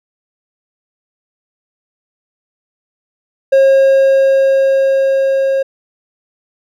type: tone with level ramp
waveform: triangle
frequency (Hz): 540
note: C#5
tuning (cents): -45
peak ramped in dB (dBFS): -3 to -9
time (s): 3.52-5.63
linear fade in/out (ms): 10
effects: none